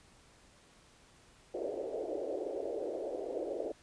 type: band-pass noise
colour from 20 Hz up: white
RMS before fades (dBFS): -38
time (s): 1.54-3.72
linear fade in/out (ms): 5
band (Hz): 320 to 620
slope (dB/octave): 48
effects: pink hiss -62 dBFS RMS until 3.82 s + resampled to 22050 Hz